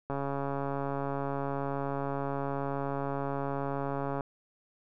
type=click train; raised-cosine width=1 ms; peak=-20 dBFS; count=572; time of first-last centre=0.1-4.208 s; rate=139 Hz; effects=none